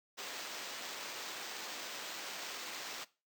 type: noise with sample-and-hold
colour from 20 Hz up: white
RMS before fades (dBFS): -44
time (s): 0.17-3.05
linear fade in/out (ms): 20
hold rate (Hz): 11025
effects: noise-tail reverb RT60 0.3 s tail -19 dB re dry + high-pass 300 Hz 12 dB/octave